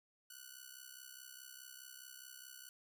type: ring-modulated tone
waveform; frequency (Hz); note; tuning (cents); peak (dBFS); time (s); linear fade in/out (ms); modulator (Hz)
5% pulse; 1480; F#6; 0; -38; 0.3-2.69; 0; 32.4
effects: none